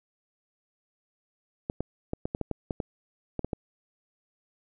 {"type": "clicks", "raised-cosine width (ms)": 2, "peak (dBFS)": -16, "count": 12, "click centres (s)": [1.699, 1.806, 2.134, 2.255, 2.349, 2.413, 2.513, 2.708, 2.802, 3.393, 3.446, 3.532], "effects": []}